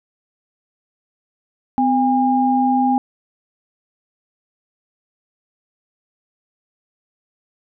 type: tone pair together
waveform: sine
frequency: 254.8 / 810.2 Hz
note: C4 / G#5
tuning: -46 / -43 cents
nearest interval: octave + minor sixth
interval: 2003 cents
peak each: -16 dBFS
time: 1.78-2.98 s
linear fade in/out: 0 ms
effects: none